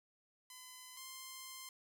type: tone pair in turn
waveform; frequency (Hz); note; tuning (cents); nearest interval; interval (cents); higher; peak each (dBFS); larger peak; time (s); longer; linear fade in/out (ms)
5% pulse; 1016 / 1047.6; B5 / C6; +49 / +2; minor second; 53; second; -40 / -36; second; 0.5-0.97 / 0.97-1.69; second; 2
effects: none